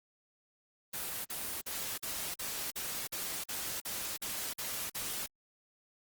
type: noise bursts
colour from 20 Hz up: white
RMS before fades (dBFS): -38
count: 12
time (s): 0.93-5.265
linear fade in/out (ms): 10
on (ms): 320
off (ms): 45
effects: Opus 24 kbps